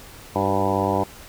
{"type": "harmonic tone with a mistuned harmonic", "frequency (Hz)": 98, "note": "G2", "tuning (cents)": 0, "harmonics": [1, 2, 3, 4, 5, 6, 7, 8, 9, 10], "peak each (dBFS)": [-28, -28, -28, -28, -28, -28, -28, -28, -28, -28], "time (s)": [0.35, 1.04], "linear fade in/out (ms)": 10, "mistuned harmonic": 4, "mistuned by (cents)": -44, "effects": ["pink hiss -43 dBFS RMS until 1.28 s"]}